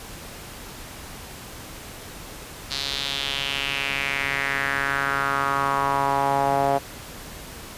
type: tone with band-pass filter sweep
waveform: sawtooth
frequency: 138.59 Hz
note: C#3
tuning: in tune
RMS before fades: -24 dBFS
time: 2.7-6.79 s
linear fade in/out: 20 ms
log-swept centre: 4300 to 690 Hz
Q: 3.5
effects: pink hiss -39 dBFS RMS until 7.77 s + resampled to 32000 Hz